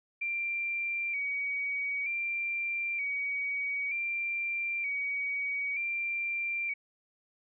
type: tone with vibrato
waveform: sine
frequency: 2312 Hz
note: D7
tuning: 28 cents flat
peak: -30 dBFS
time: 0.21-6.74 s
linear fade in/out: 10 ms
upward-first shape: square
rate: 0.54 Hz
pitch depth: 41 cents each way
effects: none